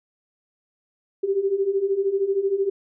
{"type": "beating tone pair", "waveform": "sine", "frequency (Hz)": [383.1, 396.1], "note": ["G4", "G4"], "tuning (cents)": [-40, 18], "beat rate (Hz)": 13, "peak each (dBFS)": [-25, -21], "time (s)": [1.23, 2.7], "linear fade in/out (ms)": 10, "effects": []}